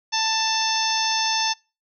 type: harmonic tone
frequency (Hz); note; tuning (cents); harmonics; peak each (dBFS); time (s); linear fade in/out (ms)
886; A5; +12; 1 / 2 / 3 / 4 / 5 / 6 / 7; -25 / -31 / -30 / -28 / -31 / -25 / -29; 0.12-1.54; 20
effects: noise-tail reverb RT60 0.3 s tail -25 dB re dry